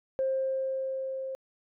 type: tone with level ramp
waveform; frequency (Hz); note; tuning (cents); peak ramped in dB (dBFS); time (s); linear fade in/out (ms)
sine; 530; C5; +22; -24 to -33; 0.19-1.35; 0
effects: tanh soft clip ceiling -20 dBFS